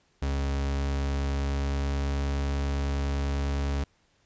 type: tone with pitch glide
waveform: 40% pulse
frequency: 69.3 to 70.06 Hz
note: C#2 to C#2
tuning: 0 to +19 cents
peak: -25 dBFS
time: 0.22-3.84 s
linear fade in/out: 5 ms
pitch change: +19 cents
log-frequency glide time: 0.55-3.43 s
effects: pink hiss -67 dBFS RMS until 4.25 s + resampled to 16000 Hz